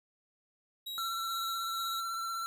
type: tone with tremolo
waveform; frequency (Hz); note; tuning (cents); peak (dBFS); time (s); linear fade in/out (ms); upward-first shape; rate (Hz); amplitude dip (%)
45% pulse; 3840; B7; -49; -38; 0.86-2.01; 10; square; 2.2; 30
type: tone with vibrato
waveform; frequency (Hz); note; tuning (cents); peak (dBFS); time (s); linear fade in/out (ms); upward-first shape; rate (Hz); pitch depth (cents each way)
square; 1351; E6; +42; -35; 0.98-2.46; 0; triangle; 16; 27
effects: none